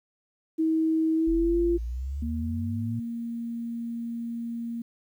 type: tone with pitch glide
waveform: sine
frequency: 320 to 343 Hz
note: D#4 to F4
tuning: +49 to -31 cents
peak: -21 dBFS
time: 0.58-1.78 s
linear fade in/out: 20 ms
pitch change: +120 cents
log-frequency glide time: 1.15-1.58 s
type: exponential sweep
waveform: sine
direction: up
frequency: 41.2 to 116.54 Hz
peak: -29 dBFS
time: 1.27-3 s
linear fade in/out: 10 ms
type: tone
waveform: sine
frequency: 233.1 Hz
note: A#3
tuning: in tune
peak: -30 dBFS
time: 2.22-4.82 s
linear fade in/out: 5 ms
effects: 10-bit